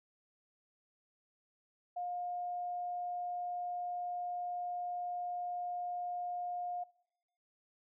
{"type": "tone", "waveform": "sine", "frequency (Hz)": 711, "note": "F5", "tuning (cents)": 31, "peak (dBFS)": -36, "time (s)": [1.96, 6.84], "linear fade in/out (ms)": 10, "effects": ["noise-tail reverb RT60 0.8 s tail -22 dB re dry"]}